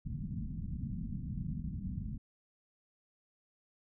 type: low-pass noise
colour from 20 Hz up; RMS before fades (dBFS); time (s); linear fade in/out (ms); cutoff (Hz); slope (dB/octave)
white; -39; 0.05-2.18; 10; 220; 48
effects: none